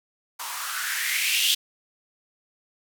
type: noise with band-pass filter sweep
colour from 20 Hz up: violet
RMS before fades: -26 dBFS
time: 0.39-1.55 s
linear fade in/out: 10 ms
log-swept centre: 920 to 3300 Hz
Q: 4.9
effects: none